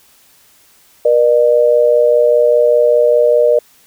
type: tone pair together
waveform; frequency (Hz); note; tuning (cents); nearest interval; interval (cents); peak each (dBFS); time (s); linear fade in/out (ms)
sine; 478.5 / 603.5; A#4 / D5; +45 / +47; major third; 402; -10; 1.05-3.59; 5
effects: white hiss -49 dBFS RMS until 3.86 s